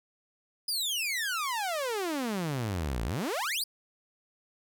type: exponential two-way sweep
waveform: sawtooth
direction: down then up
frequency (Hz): 5050 to 52.6 to 5050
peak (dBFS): -26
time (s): 0.68-3.64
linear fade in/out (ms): 5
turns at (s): 3.04
effects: none

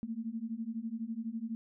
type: beating tone pair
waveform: sine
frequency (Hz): 220 / 232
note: A3 / A#3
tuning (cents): 0 / -8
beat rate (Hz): 12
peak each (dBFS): -39 / -38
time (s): 0.03-1.55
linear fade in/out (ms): 0
effects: none

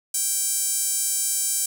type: tone with high-pass filter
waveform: sawtooth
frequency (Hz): 784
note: G5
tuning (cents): 0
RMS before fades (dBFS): -24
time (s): 0.14-1.66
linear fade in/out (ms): 5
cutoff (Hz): 8100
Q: 2.5
effects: none

